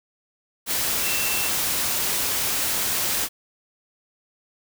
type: tone in noise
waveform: sine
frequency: 2689 Hz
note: E7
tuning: 34 cents sharp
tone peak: -29 dBFS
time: 1.01-1.51 s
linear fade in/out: 50 ms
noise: white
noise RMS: -24 dBFS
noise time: 0.66-3.29 s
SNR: -8 dB
effects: none